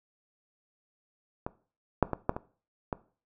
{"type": "clicks", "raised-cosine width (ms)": 1, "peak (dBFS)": [-19, -6, -15, -10, -20, -16], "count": 6, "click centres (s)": [1.465, 2.027, 2.133, 2.294, 2.365, 2.928], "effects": ["noise-tail reverb RT60 0.4 s tail -18 dB re dry"]}